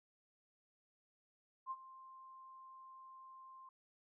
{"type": "tone with ADSR envelope", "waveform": "sine", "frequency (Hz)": 1052, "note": "C6", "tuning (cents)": 9, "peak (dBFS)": -38, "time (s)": [1.66, 3.69], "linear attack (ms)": 49, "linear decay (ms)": 45, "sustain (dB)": -16, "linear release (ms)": 3, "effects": []}